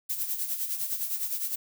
violet noise with tremolo, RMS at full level -29 dBFS, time 0.09-1.56 s, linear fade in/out 10 ms, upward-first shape sine, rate 9.8 Hz, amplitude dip 60%, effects none

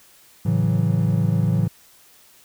triangle chord, F# minor seventh, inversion first, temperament equal, 110 / 138.59 / 164.81 / 185 Hz, A2 / C#3 / E3 / F#3, 0 / 0 / 0 / 0 cents, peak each -19 / -22 / -19 / -23 dBFS, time 0.45-1.68 s, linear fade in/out 10 ms, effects white hiss -52 dBFS RMS until 2.44 s

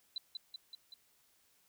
sine tone with echo, 3998 Hz, B7, 20 cents sharp, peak -36 dBFS, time 0.16-0.18 s, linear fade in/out 2 ms, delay 190 ms, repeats 4, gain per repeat -3 dB, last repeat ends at 0.94 s, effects white hiss -71 dBFS RMS until 1.68 s

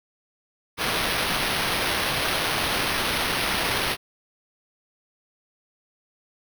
blue noise with sample-and-hold, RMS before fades -25 dBFS, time 0.77-3.97 s, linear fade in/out 50 ms, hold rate 7350 Hz, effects none

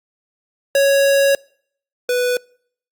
square tone pair in turn, 554.4 / 493.9 Hz, C#5 / B4, 0 / 0 cents, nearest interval major second, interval 200 cents, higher first, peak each -12 / -16 dBFS, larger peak first, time 0.75-1.35 / 2.09-2.37 s, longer first, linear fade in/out 2 ms, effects noise-tail reverb RT60 0.6 s tail -26 dB re dry + Opus 48 kbps

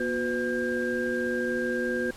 sine tone cluster, 240.7 / 360.6 / 504 / 1601 Hz, B3 / F#4 / B4 / G6, -44 / -45 / +35 / +36 cents, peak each -31 dBFS, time 0-2.11 s, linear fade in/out 5 ms, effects pink hiss -47 dBFS RMS until 2.16 s + low-pass 11000 Hz 12 dB/octave

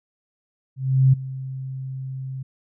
sine tone with ADSR envelope, 132.3 Hz, C3, 20 cents sharp, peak -10 dBFS, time 0.76-2.43 s, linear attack 370 ms, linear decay 11 ms, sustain -18 dB, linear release 8 ms, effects none

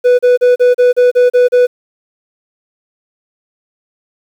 triangle tone bursts, 493.9 Hz, B4, in tune, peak -3 dBFS, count 9, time 0.04-1.67 s, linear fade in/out 20 ms, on 150 ms, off 35 ms, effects 7-bit

